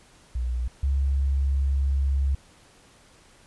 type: tone pair in turn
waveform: sine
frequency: 61 / 68.47 Hz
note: B1 / C#2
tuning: -21 / -21 cents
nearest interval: major second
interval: 200 cents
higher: second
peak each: -24 / -20 dBFS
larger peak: second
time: 0.35-0.68 / 0.83-2.35 s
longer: second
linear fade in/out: 5 ms
effects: pink hiss -55 dBFS RMS until 3.46 s + resampled to 24000 Hz